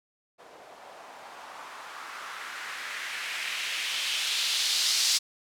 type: noise with low-pass filter sweep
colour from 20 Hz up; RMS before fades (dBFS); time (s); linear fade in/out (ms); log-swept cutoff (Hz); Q
violet; -32; 0.38-5.19; 20; 580 to 4900; 1.8
effects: none